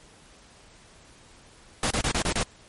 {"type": "noise bursts", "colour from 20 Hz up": "pink", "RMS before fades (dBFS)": -25, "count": 6, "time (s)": [1.83, 2.431], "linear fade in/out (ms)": 2, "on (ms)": 76, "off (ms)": 29, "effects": ["pink hiss -53 dBFS RMS until 2.68 s", "MP3 48 kbps"]}